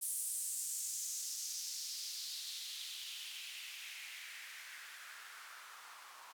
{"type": "noise with band-pass filter sweep", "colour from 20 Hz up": "blue", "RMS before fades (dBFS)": -45, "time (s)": [0.01, 6.33], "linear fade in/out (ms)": 20, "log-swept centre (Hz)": [9800, 1000], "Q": 2.7, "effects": []}